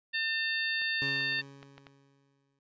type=harmonic tone; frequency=900 Hz; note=A5; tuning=39 cents sharp; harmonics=2 / 3 / 4 / 5; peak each=-31 / -35 / -37 / -39 dBFS; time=0.13-1.42 s; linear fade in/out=20 ms
type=clicks; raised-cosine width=0.3 ms; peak=-32 dBFS; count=9; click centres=0.817 / 1.086 / 1.162 / 1.207 / 1.324 / 1.389 / 1.629 / 1.78 / 1.868 s
type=tone with exponential decay; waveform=20% pulse; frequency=138.59 Hz; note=C#3; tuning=in tune; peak=-31 dBFS; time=1.02-2.59 s; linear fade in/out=0 ms; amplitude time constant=340 ms
effects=resampled to 16000 Hz